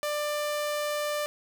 sawtooth tone, 593 Hz, D5, 17 cents sharp, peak -24 dBFS, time 0.03-1.26 s, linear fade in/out 0 ms, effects none

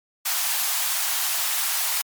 white high-pass noise, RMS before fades -24 dBFS, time 0.25-2.02 s, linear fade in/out 10 ms, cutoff 670 Hz, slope 48 dB/octave, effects MP3 96 kbps

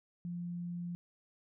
sine tone, 174.1 Hz, F3, 5 cents flat, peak -37 dBFS, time 0.25-0.95 s, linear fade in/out 0 ms, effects none

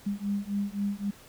sine beating tone pair, 200 / 203.8 Hz, G3 / G#3, +35 / -32 cents, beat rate 3.8 Hz, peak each -31 dBFS, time 0.06-1.11 s, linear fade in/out 10 ms, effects pink hiss -53 dBFS RMS until 1.28 s

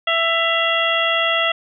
harmonic tone with a mistuned harmonic, 664 Hz, E5, 12 cents sharp, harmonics 1 / 2 / 3 / 4 / 5, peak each -22 / -22 / -22 / -22 / -22 dBFS, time 0.07-1.52 s, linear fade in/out 5 ms, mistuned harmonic 4, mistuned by +68 cents, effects none

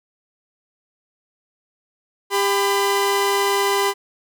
sawtooth tone pair together, 398.1 / 1003.1 Hz, G4 / B5, +27 / +27 cents, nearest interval octave + major third, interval 1600 cents, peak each -15 / -17 dBFS, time 2.3-3.94 s, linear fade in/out 50 ms, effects none

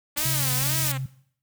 5% pulse tone with vibrato, 285.1 Hz, C#4, 49 cents sharp, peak -21 dBFS, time 0.16-0.98 s, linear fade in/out 10 ms, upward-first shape sine, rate 2 Hz, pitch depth 220 cents each way
white band-stop noise, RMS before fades -26 dBFS, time 0.17-0.92 s, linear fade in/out 5 ms, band 160 to 2900 Hz, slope 12 dB/octave
sine tone with pitch glide, 133.3 to 132.38 Hz, C3 to C3, +33 to +21 cents, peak -26 dBFS, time 0.25-1.06 s, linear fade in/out 5 ms, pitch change -12 cents, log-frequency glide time 0.59-0.71 s
effects noise-tail reverb RT60 0.6 s tail -19 dB re dry

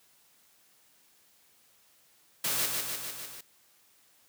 white noise with echo, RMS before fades -30 dBFS, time 2.44-2.66 s, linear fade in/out 5 ms, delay 150 ms, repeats 5, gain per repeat -3 dB, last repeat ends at 3.41 s, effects white hiss -64 dBFS RMS until 4.28 s + high-pass 80 Hz 12 dB/octave

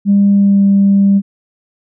sine tone with pitch glide, 200.6 to 198.18 Hz, G3 to G3, +40 to +19 cents, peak -5 dBFS, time 0.05-1.22 s, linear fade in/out 50 ms, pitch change -21 cents, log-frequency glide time 0.3-0.64 s, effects tanh soft clip ceiling -2 dBFS

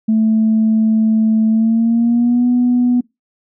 sine tone with pitch glide, 220 to 245.5 Hz, A3 to B3, 0 to -10 cents, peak -9 dBFS, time 0.08-3.01 s, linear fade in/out 10 ms, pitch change +190 cents, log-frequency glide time 1.48-2.47 s, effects noise-tail reverb RT60 0.2 s tail -23 dB re dry + tanh soft clip ceiling -6 dBFS

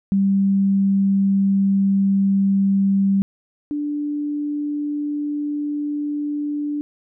sine tone pair in turn, 196 / 293.7 Hz, G3 / D4, 0 / 0 cents, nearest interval perfect fifth, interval 700 cents, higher second, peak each -14 / -21 dBFS, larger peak first, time 0.12-3.22 / 3.71-6.81 s, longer neither, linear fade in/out 0 ms, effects none

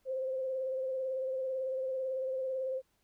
sine tone with vibrato, 523.3 Hz, C5, in tune, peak -32 dBFS, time 0.05-2.82 s, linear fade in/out 50 ms, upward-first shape sine, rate 18 Hz, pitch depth 29 cents each way, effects pink hiss -75 dBFS RMS until 3.03 s

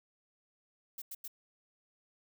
violet noise bursts, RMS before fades -43 dBFS, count 3, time 0.98-1.279 s, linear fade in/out 5 ms, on 39 ms, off 91 ms, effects none

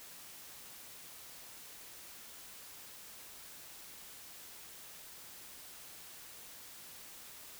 silence, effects white hiss -52 dBFS RMS until 7.59 s

